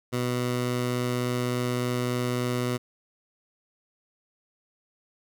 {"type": "tone", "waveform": "15% pulse", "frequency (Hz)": 123.47, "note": "B2", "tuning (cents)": 0, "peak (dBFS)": -19, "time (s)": [0.12, 2.78], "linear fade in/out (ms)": 20, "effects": []}